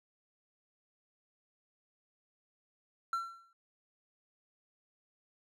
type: tone with exponential decay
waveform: triangle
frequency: 1355 Hz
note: E6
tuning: 47 cents sharp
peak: -27 dBFS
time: 3.13-3.53 s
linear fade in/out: 2 ms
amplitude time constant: 85 ms
effects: none